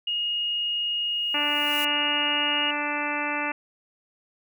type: tone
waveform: sine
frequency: 2864 Hz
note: F7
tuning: 43 cents sharp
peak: -24 dBFS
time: 0.07-2.71 s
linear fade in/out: 5 ms
type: noise with exponential growth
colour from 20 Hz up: blue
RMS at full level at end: -33 dBFS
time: 1.02-1.85 s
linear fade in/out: 5 ms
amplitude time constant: 180 ms
type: harmonic tone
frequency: 293.7 Hz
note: D4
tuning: in tune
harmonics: 1 / 2 / 3 / 4 / 5 / 6 / 7 / 8 / 9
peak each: -34 / -36 / -32 / -35 / -34 / -35 / -34 / -35 / -32 dBFS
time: 1.34-3.52 s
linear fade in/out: 5 ms
effects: none